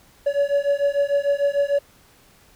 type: beating tone pair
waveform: triangle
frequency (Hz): 564 / 570.7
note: C#5 / D5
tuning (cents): +30 / -50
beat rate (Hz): 6.7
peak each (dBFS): -19 / -19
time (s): 0.26-1.79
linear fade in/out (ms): 10
effects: pink hiss -54 dBFS RMS until 2.55 s